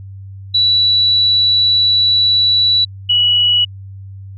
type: tone pair in turn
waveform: sine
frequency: 3939 / 2931 Hz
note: B7 / F#7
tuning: -5 / -17 cents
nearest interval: perfect fourth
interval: 512 cents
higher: first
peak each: -9 dBFS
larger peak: neither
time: 0.54-2.85 / 3.09-3.65 s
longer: first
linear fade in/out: 10 ms
effects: added 97 Hz sine -29 dBFS peak until 4.37 s